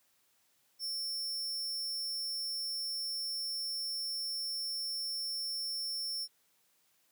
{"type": "tone", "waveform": "40% pulse", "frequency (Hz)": 5400, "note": "E8", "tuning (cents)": 41, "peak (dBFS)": -34, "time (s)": [0.79, 6.28], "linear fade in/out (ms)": 50, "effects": ["white hiss -72 dBFS RMS until 7.11 s", "high-pass 100 Hz 12 dB/octave"]}